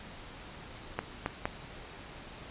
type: clicks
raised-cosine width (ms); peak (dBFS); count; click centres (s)
0.5; -15; 3; 0.99 / 1.261 / 1.455
effects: pink hiss -47 dBFS RMS until 2.5 s + resampled to 8000 Hz